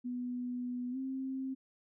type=tone with pitch glide; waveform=sine; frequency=246.9 to 264.6 Hz; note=B3 to C4; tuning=0 to +20 cents; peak=-35 dBFS; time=0.04-1.55 s; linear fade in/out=20 ms; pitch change=+120 cents; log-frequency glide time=0.91-0.97 s; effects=none